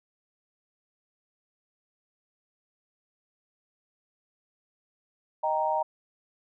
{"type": "chord", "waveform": "sine", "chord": "Eb major", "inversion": "none", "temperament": "equal", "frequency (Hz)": [622.3, 784, 932.3], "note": ["Eb5", "G5", "Bb5"], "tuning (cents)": [0, 0, 0], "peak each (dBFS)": [-29, -30, -27], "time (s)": [5.43, 5.83], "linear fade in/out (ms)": 10, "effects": []}